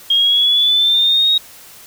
sine exponential sweep, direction up, 3238 to 3784 Hz, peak -10 dBFS, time 0.1-1.38 s, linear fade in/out 5 ms, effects white hiss -40 dBFS RMS until 1.86 s

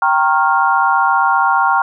sine chord, G half-diminished seventh, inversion none, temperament equal with one note detuned, 784 / 932.3 / 1087.2 / 1396.9 Hz, G5 / Bb5 / Db6 / F6, 0 / 0 / -34 / 0 cents, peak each -16 dBFS, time 0.02-1.82 s, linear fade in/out 2 ms, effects none

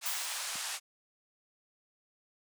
white band-pass noise, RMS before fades -38 dBFS, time 0.01-0.8 s, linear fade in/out 50 ms, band 680 to 9500 Hz, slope 24 dB/octave
violet noise with exponential decay, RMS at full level -34 dBFS, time 0.06-0.75 s, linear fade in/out 1 ms, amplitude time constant 150 ms
click, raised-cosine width 5 ms, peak -29 dBFS, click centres 0.556 s
effects high-pass 300 Hz 12 dB/octave

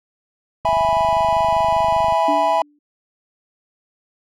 click train, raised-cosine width 5 ms, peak -21 dBFS, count 38, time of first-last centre 0.65-2.124 s, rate 25.1 Hz
triangle chord, E major, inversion none, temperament equal, 659.3 / 830.6 / 987.8 Hz, E5 / G#5 / B5, 0 / 0 / 0 cents, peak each -17 dBFS, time 0.65-2.62 s, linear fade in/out 2 ms
sine tone with exponential decay, 293.7 Hz, D4, in tune, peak -19 dBFS, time 2.28-2.79 s, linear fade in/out 5 ms, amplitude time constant 110 ms
effects none

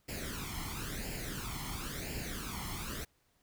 pink noise with flanger, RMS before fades -40 dBFS, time 0.08-3.05 s, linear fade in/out 10 ms, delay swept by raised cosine 0.41 to 0.96 ms, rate 0.97 Hz, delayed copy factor +0.7, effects pink hiss -73 dBFS RMS until 3.42 s

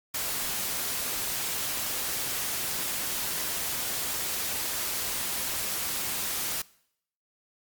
white noise, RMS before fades -31 dBFS, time 0.14-6.62 s, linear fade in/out 5 ms, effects noise-tail reverb RT60 0.7 s tail -22 dB re dry + Opus 48 kbps

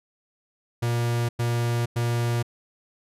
45% pulse tone bursts, 118.6 Hz, A#2, 30 cents sharp, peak -22 dBFS, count 3, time 0.82-2.428 s, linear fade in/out 10 ms, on 470 ms, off 99 ms, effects resampled to 32000 Hz

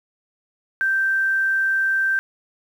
sine tone, 1565 Hz, G6, 3 cents flat, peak -17 dBFS, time 0.81-2.19 s, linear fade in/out 0 ms, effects 8-bit

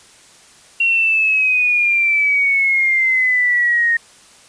sine exponential sweep, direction down, 2749 to 1851 Hz, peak -12 dBFS, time 0.8-3.97 s, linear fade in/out 5 ms, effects white hiss -46 dBFS RMS until 4.48 s + resampled to 22050 Hz

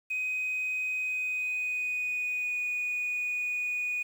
sine tone with pitch glide, 2511 to 2468 Hz, D#7 to D#7, +15 to -15 cents, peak -27 dBFS, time 0.1-4.03 s, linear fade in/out 10 ms, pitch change -30 cents, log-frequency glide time 1.02-2.62 s, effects tanh soft clip ceiling -26 dBFS + 9-bit

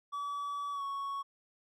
triangle tone with pitch glide, 1145 to 1110.5 Hz, D6 to C#6, -44 to +3 cents, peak -33 dBFS, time 0.12-1.23 s, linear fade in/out 20 ms, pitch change -53 cents, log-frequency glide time 0.72-0.83 s, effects none

